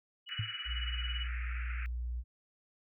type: tone with tremolo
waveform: sine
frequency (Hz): 2937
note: F#7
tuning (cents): -13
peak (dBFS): -36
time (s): 0.26-1.28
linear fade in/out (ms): 50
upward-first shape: sine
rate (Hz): 18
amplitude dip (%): 80
type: band-pass noise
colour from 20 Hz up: white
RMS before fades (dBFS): -46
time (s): 0.29-1.86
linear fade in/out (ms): 0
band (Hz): 1300 to 2600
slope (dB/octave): 96
type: tone with exponential decay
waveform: sine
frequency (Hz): 108.3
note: A2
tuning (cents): -27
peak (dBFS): -28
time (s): 0.39-0.55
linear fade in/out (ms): 5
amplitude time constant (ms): 33
type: tone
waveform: sine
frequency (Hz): 60.2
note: B1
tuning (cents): -44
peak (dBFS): -34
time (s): 0.65-2.24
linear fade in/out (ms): 50
effects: none